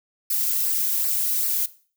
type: noise with flanger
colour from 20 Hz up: violet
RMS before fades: -23 dBFS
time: 0.3-1.66 s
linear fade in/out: 5 ms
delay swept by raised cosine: 0.29 to 1.79 ms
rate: 2.6 Hz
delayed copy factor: -0.55
effects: noise-tail reverb RT60 0.4 s tail -17 dB re dry